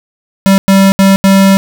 square tone bursts at uneven times, 194.3 Hz, G3, 15 cents flat, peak -4 dBFS, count 4, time 0.46-0.58 / 0.68-0.92 / 0.99-1.16 / 1.24-1.57 s, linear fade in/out 0 ms, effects none

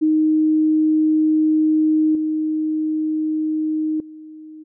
sine tone with level steps, 311.1 Hz, D#4, in tune, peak -13 / -18 / -35 dBFS, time 0.01-4.64 s, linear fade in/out 20 ms, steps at 2.15 / 4 s, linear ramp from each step 2 ms, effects none

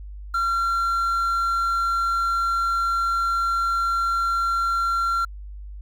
triangle tone with quantisation, 1369 Hz, F6, 35 cents flat, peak -18 dBFS, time 0.34-5.25 s, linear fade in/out 5 ms, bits 8, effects added 50 Hz sine -34 dBFS peak until 5.81 s

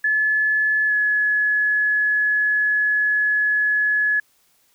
sine tone with pitch glide, 1720 to 1699.3 Hz, A6 to G#6, -40 to +39 cents, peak -16 dBFS, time 0.04-4.2 s, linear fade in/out 5 ms, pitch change -21 cents, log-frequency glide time 0.87-0.92 s, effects white hiss -61 dBFS RMS until 4.74 s

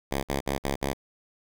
5% pulse tone bursts, 69.2 Hz, C#2, 2 cents flat, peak -15 dBFS, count 5, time 0.11-0.934 s, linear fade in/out 10 ms, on 120 ms, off 56 ms, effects none

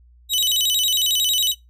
sawtooth tone with vibrato, 3382 Hz, G#7, 31 cents sharp, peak -14 dBFS, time 0.29-1.55 s, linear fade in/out 50 ms, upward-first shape square, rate 11 Hz, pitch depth 210 cents each way, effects noise-tail reverb RT60 0.2 s tail -22 dB re dry + added 60 Hz sine -48 dBFS peak until 1.69 s

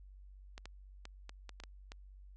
clicks, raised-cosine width 0.2 ms, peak -30 dBFS, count 8, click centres 0.579 / 0.656 / 1.054 / 1.294 / 1.493 / 1.601 / 1.637 / 1.919 s, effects added 48 Hz sine -52 dBFS peak until 2.36 s + resampled to 22050 Hz

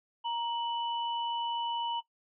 sine tone pair together, 936.1 / 2972 Hz, A#5 / F#7, +7 / +7 cents, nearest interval octave + minor sixth, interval 2000 cents, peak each -31 / -38 dBFS, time 0.24-2.01 s, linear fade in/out 20 ms, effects noise-tail reverb RT60 0.1 s tail -18 dB re dry

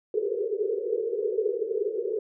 white band-pass noise, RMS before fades -28 dBFS, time 0.14-2.19 s, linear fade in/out 5 ms, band 390 to 470 Hz, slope 96 dB/octave, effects none

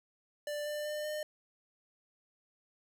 square tone with pitch steps, 590 / 595.5 / 601 / 606.6 Hz, D5 / D5 / D5 / D#5, +8 / +24 / +40 / -44 cents, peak -36 dBFS, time 0.47-1.23 s, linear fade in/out 2 ms, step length 190 ms, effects none

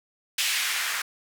blue noise with band-pass filter sweep, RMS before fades -27 dBFS, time 0.38-1.02 s, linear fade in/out 5 ms, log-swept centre 2700 to 1400 Hz, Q 1.6, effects none

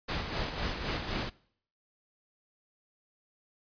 pink noise with tremolo, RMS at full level -32 dBFS, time 0.08-1.3 s, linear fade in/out 10 ms, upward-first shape sine, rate 3.9 Hz, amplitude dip 50%, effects noise-tail reverb RT60 0.6 s tail -22 dB re dry + resampled to 11025 Hz

